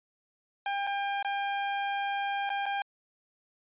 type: tone with dropouts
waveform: sawtooth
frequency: 800 Hz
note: G5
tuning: 35 cents sharp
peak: -25 dBFS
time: 0.66-2.82 s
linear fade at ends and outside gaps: 2 ms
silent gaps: 0.868-0.872 / 1.227-1.247 / 2.493-2.501 / 2.657-2.663 s
effects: resampled to 8000 Hz